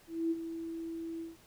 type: tone with ADSR envelope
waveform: sine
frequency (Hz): 329.6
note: E4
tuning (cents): 0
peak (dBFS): -27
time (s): 0.07-1.37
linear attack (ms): 240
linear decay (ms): 36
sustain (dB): -10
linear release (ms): 160
effects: pink hiss -61 dBFS RMS until 1.46 s